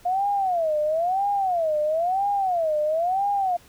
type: tone with vibrato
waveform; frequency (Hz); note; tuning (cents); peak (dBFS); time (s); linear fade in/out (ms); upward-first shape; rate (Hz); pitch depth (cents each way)
sine; 698.5; F5; 0; -20; 0.05-3.57; 10; sine; 1; 260
effects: pink hiss -53 dBFS RMS until 3.68 s